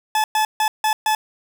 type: tone bursts at uneven times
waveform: 40% pulse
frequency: 864 Hz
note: A5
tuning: 32 cents flat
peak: -15 dBFS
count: 5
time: 0.15-0.24 / 0.35-0.45 / 0.6-0.68 / 0.84-0.93 / 1.06-1.15 s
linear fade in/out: 2 ms
effects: none